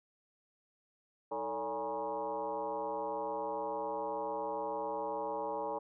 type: tone with frequency modulation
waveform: sine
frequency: 698.5 Hz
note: F5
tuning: in tune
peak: -34 dBFS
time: 1.31-5.79 s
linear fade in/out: 10 ms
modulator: 127 Hz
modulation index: 2.5
effects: none